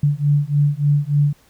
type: beating tone pair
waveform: sine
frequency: 143.6 / 147 Hz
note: D3 / D3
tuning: -39 / +2 cents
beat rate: 3.4 Hz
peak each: -17 dBFS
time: 0.03-1.33 s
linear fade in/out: 5 ms
effects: pink hiss -55 dBFS RMS until 1.49 s